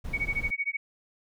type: noise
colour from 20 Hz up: brown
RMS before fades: -35 dBFS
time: 0.04-0.51 s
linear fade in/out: 10 ms
type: tone with tremolo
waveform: sine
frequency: 2238 Hz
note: C#7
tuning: 16 cents sharp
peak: -24 dBFS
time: 0.13-0.77 s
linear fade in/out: 10 ms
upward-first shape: sine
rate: 13 Hz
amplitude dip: 100%
effects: none